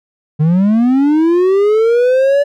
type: linear sweep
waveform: triangle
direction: up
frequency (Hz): 146.83 to 578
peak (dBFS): -6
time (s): 0.39-2.44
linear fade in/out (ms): 20
effects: none